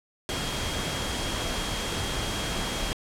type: tone in noise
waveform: sine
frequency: 3256 Hz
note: G#7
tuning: 35 cents flat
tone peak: -37 dBFS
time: 0.29-2.93 s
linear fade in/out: 0 ms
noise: pink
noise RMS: -30 dBFS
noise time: 0.29-2.93 s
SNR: -10 dB
effects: low-pass 9000 Hz 12 dB/octave